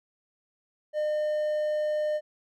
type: tone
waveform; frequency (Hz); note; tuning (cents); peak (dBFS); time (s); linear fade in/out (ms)
triangle; 606; D#5; -46; -23; 0.93-2.21; 50
effects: none